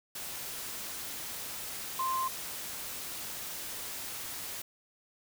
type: tone in noise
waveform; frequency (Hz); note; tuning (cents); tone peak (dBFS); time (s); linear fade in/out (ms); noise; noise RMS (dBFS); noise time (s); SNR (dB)
sine; 1046.5; C6; 0; -29; 1.99-2.28; 5; white; -40; 0.15-4.62; +8
effects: none